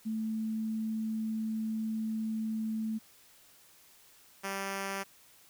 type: tone pair in turn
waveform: sine / 5% pulse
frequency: 220 / 195.62 Hz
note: A3 / G3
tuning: 0 / -3 cents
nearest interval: major second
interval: 203 cents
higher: first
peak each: -31 / -23 dBFS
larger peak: second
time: 0.05-2.99 / 4.43-5.04 s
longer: first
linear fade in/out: 20 ms
effects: white hiss -60 dBFS RMS until 5.49 s